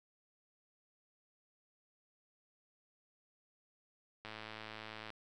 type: click train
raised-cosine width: 0.3 ms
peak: -30 dBFS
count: 94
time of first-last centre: 4.25-5.103 s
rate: 109 Hz
effects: none